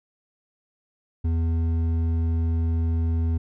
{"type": "tone with hard clipping", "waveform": "triangle", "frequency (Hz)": 82.41, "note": "E2", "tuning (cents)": 0, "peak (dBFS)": -22, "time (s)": [1.24, 3.38], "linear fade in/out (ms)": 10, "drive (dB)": 11, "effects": []}